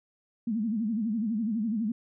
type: tone with vibrato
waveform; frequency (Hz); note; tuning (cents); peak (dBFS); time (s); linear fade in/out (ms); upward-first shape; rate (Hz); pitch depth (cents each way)
sine; 220; A3; 0; -26; 0.47-1.92; 5; sine; 12; 140
effects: none